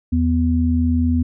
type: tone pair together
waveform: sine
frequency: 82.39 / 246.9 Hz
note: E2 / B3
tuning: 0 / 0 cents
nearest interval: octave + perfect fifth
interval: 1900 cents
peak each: -17 dBFS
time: 0.12-1.23 s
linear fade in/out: 10 ms
effects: none